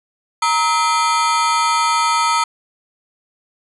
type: ring-modulated tone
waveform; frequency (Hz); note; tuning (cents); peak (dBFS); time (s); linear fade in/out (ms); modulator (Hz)
40% pulse; 1108.7; C#6; 0; -10; 0.42-2.44; 5; 176
effects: resampled to 24000 Hz